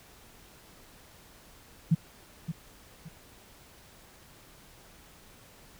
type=tone with echo; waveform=sine; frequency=162.9 Hz; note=E3; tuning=20 cents flat; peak=-18 dBFS; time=1.91-1.95 s; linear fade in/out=10 ms; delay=570 ms; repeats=2; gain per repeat=-11 dB; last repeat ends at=3.09 s; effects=pink hiss -55 dBFS RMS until 5.79 s